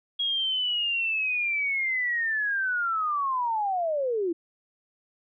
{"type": "linear sweep", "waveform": "sine", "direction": "down", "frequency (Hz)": [3308, 322.7], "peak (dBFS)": -24, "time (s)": [0.19, 4.33], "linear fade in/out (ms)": 10, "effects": []}